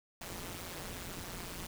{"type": "noise with amplitude modulation", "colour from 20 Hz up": "pink", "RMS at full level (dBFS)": -40, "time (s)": [0.21, 1.67], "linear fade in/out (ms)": 5, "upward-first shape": "sine", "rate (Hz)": 177, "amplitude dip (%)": 85, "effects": []}